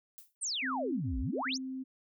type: noise with exponential decay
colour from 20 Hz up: violet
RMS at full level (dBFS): -46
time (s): 0.18-0.35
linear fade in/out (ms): 0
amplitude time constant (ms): 36
type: exponential two-way sweep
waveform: sine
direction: down then up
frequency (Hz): 9397 to 50.2 to 7100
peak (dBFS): -32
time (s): 0.41-1.58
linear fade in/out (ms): 20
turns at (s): 1.19
type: tone bursts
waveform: sine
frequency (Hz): 261.6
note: C4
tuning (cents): 0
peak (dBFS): -36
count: 3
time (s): 0.62-1.84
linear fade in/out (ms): 20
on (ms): 390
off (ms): 25
effects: none